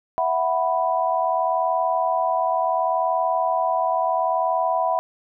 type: chord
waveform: sine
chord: E suspended second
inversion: none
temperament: equal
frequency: 659.3 / 740 / 987.8 Hz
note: E5 / F#5 / B5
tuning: 0 / 0 / 0 cents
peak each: -23 dBFS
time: 0.18-4.99 s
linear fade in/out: 0 ms
effects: none